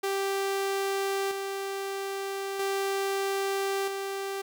sawtooth tone with tremolo, 392 Hz, G4, in tune, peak -23 dBFS, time 0.03-4.42 s, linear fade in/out 10 ms, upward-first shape square, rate 0.39 Hz, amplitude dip 40%, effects none

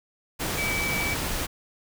sine tone in noise, 2298 Hz, D7, 38 cents flat, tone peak -27 dBFS, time 0.57-1.15 s, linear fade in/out 20 ms, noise pink, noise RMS -29 dBFS, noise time 0.39-1.47 s, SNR -1 dB, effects none

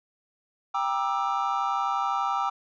triangle chord, E half-diminished seventh, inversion first, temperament just, 791.1 / 949.3 / 1186.7 / 1318.5 Hz, G5 / Bb5 / D6 / E6, +16 / +31 / +18 / 0 cents, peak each -27 / -30 / -28 / -28 dBFS, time 0.74-2.5 s, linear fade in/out 10 ms, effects resampled to 16000 Hz

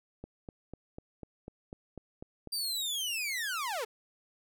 click train, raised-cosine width 2 ms, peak -29 dBFS, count 10, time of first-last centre 0.24-2.473 s, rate 4.03 Hz
sawtooth linear sweep, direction down, 4750 to 405.5 Hz, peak -29 dBFS, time 2.52-3.85 s, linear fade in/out 10 ms
effects none

